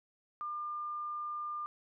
sine tone, 1200 Hz, D6, 37 cents sharp, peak -36 dBFS, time 0.41-1.66 s, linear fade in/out 0 ms, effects none

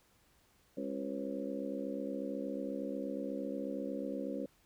harmonic tone with a mistuned harmonic, 68.3 Hz, C#2, 25 cents flat, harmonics 3 / 4 / 5 / 6 / 7 / 8, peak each -43 / -40 / -45 / -50 / -44 / -43 dBFS, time 0.77-4.46 s, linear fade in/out 5 ms, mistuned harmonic 7, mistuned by +52 cents, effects pink hiss -69 dBFS RMS until 4.65 s

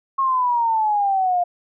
sine exponential sweep, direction down, 1089 to 698.5 Hz, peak -16 dBFS, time 0.18-1.44 s, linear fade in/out 10 ms, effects none

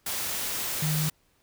sine tone in noise, 154.3 Hz, D#3, 14 cents flat, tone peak -25 dBFS, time 0.82-1.09 s, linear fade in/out 5 ms, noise white, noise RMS -31 dBFS, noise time 0.06-1.1 s, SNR +3 dB, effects pink hiss -67 dBFS RMS until 1.42 s

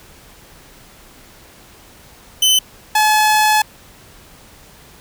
sawtooth tone pair in turn, 3040 / 855.8 Hz, F#7 / A5, +46 / -48 cents, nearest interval octave + minor seventh, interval 2194 cents, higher first, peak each -7 dBFS, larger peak neither, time 2.42-2.59 / 2.95-3.62 s, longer second, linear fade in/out 5 ms, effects pink hiss -44 dBFS RMS until 5 s

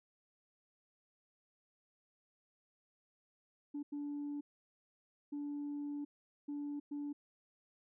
sine tone bursts at uneven times, 289.8 Hz, D4, 23 cents flat, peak -37 dBFS, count 5, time 3.74-3.83 / 3.92-4.41 / 5.32-6.05 / 6.48-6.8 / 6.91-7.13 s, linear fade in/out 10 ms, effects tanh soft clip ceiling -36 dBFS

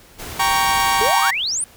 pink noise, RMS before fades -32 dBFS, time 0.18-1.11 s, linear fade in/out 20 ms
sawtooth chord, G diminished, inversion none, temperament equal with one note detuned, 784 / 932.3 / 1117.1 Hz, G5 / Bb5 / Db6, 0 / 0 / +13 cents, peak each -16 dBFS, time 0.39-1.31 s, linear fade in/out 10 ms
sine exponential sweep, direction up, 400.5 to 10000 Hz, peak -19 dBFS, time 1.01-1.64 s, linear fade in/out 2 ms
effects pink hiss -47 dBFS RMS until 1.76 s

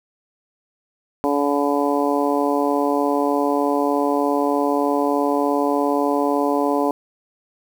harmonic tone, 143.3 Hz, D3, 42 cents flat, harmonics 2 / 3 / 4 / 5 / 6 / 7, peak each -21 / -23 / -24 / -25 / -26 / -26 dBFS, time 1.24-6.91 s, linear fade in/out 0 ms, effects 7-bit

